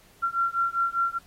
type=beating tone pair; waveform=sine; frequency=1367 / 1372 Hz; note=F6 / F6; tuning=-37 / -31 cents; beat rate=5 Hz; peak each=-26 dBFS; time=0.22-1.19 s; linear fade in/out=20 ms; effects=pink hiss -57 dBFS RMS until 1.26 s + AAC 48 kbps